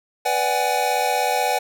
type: chord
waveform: square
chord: G# half-diminished seventh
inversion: first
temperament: equal with one note detuned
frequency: 493.9 / 587.3 / 754.2 / 830.6 Hz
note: B4 / D5 / F#5 / G#5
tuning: 0 / 0 / +33 / 0 cents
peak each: -27 / -28 / -23 / -24 dBFS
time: 0.25-1.59 s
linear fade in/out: 10 ms
effects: none